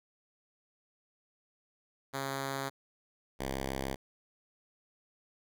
5% pulse tone pair in turn, 136.5 / 66.92 Hz, C#3 / C2, -26 / +40 cents, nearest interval octave, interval 1234 cents, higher first, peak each -23 dBFS, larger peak neither, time 2.13-2.7 / 3.39-3.96 s, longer neither, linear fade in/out 20 ms, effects none

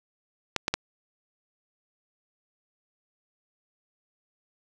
clicks, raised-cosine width 0.2 ms, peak -7 dBFS, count 3, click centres 0.563 / 0.681 / 0.74 s, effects none

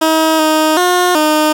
15% pulse tone with pitch steps, 318.4 / 311.9 / 358.9 / 306.7 Hz, D#4 / D#4 / F4 / D#4, +40 / +4 / +47 / -25 cents, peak -3 dBFS, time 0.01-1.53 s, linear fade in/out 10 ms, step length 380 ms, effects none

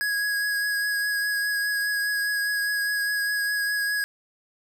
square tone with vibrato, 1661.2 Hz, G#6, in tune, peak -24 dBFS, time 0.01-4.04 s, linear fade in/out 0 ms, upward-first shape triangle, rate 4.9 Hz, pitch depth 18 cents each way, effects none

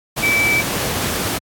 sine tone in noise, 2312 Hz, D7, 28 cents flat, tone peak -14 dBFS, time 0.22-0.62 s, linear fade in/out 20 ms, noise pink, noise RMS -21 dBFS, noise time 0.16-1.39 s, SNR +4 dB, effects high-pass 80 Hz 12 dB/octave + AAC 64 kbps

